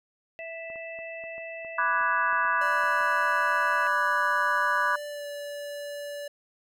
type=harmonic tone; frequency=659.3 Hz; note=E5; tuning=in tune; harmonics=1 / 3 / 4; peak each=-38 / -42 / -41 dBFS; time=0.39-3.87 s; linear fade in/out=0 ms
type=clicks; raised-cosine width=1 ms; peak=-37 dBFS; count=11; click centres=0.701 / 0.758 / 0.989 / 1.239 / 1.381 / 1.648 / 2.011 / 2.328 / 2.451 / 2.839 / 3.011 s
type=chord; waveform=sine; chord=G# half-diminished seventh; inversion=first; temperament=equal; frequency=987.8 / 1174.7 / 1480 / 1661.2 Hz; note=B5 / D6 / F#6 / G#6; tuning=0 / 0 / 0 / 0 cents; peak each=-28 dBFS; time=1.78-4.96 s; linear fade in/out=5 ms
type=tone with pitch glide; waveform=square; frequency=587.3 to 578.5 Hz; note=D5 to D5; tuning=0 to -26 cents; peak=-35 dBFS; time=2.61-6.28 s; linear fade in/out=5 ms; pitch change=-26 cents; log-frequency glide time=5.06-5.27 s
effects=none